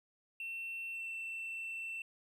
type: tone with pitch glide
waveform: triangle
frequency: 2700 to 2684 Hz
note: E7 to E7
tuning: +41 to +31 cents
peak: -37 dBFS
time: 0.4-2.02 s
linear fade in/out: 2 ms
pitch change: -10 cents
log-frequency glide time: 0.92-1.15 s
effects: tanh soft clip ceiling -34 dBFS